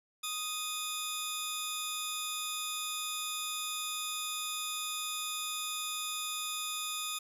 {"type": "tone pair together", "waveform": "15% pulse", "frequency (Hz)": [1244.5, 3520], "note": ["D#6", "A7"], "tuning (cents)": [0, 0], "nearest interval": "octave + tritone", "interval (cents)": 1800, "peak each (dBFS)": [-32, -30], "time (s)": [0.23, 7.19], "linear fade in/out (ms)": 10, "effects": ["resampled to 32000 Hz", "10-bit"]}